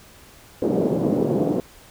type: band-pass noise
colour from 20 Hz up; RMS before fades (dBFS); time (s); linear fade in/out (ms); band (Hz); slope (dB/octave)
white; -21; 0.62-1.6; 0; 140 to 490; 24
effects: pink hiss -48 dBFS RMS until 1.9 s